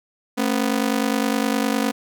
sawtooth ring-modulated tone, 246.9 Hz, B3, in tune, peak -12 dBFS, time 0.37-1.92 s, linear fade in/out 20 ms, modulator 24.9 Hz, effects none

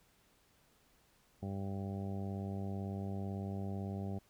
harmonic tone, 98 Hz, G2, in tune, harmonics 1 / 2 / 3 / 4 / 5 / 6 / 7 / 8, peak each -40 / -41 / -51 / -49 / -55 / -54 / -53 / -54 dBFS, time 1.42-4.19 s, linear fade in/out 10 ms, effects pink hiss -70 dBFS RMS until 4.29 s

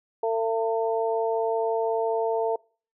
harmonic tone, 225.5 Hz, A3, 43 cents sharp, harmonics 2 / 3 / 4, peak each -24 / -28 / -30 dBFS, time 0.23-2.56 s, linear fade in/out 5 ms, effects noise-tail reverb RT60 0.4 s tail -24 dB re dry

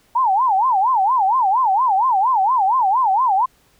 sine tone with vibrato, 892 Hz, A5, 23 cents sharp, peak -13 dBFS, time 0.15-3.46 s, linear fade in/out 10 ms, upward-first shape sine, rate 4.3 Hz, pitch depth 290 cents each way, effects pink hiss -57 dBFS RMS until 3.79 s

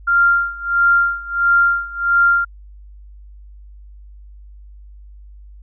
sine tone with tremolo, 1392 Hz, F6, 6 cents flat, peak -9 dBFS, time 0.07-2.45 s, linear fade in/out 10 ms, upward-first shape sine, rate 1.5 Hz, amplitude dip 90%, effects added 50 Hz sine -37 dBFS peak until 5.62 s

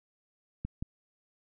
clicks, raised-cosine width 5 ms, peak -22 dBFS, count 2, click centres 0.65 / 0.825 s, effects none

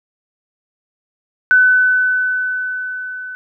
sine tone with level ramp, 1505 Hz, F#6, 29 cents sharp, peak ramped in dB -6 to -26 dBFS, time 1.51-3.35 s, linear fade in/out 0 ms, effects none

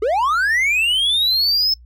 triangle linear sweep, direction up, 394.7 to 5274 Hz, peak -13 dBFS, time 0.02-1.74 s, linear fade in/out 5 ms, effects noise-tail reverb RT60 0.1 s tail -23 dB re dry + added 60 Hz sine -41 dBFS peak until 1.85 s

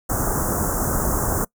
pink band-stop noise, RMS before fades -22 dBFS, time 0.09-1.45 s, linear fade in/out 10 ms, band 1500 to 6400 Hz, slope 48 dB/octave, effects noise-tail reverb RT60 0.1 s tail -24 dB re dry

